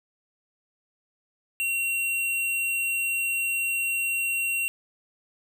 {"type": "tone", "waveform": "square", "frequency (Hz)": 2742, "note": "F7", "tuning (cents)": -32, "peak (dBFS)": -25, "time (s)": [1.6, 4.68], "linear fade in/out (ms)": 0, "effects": []}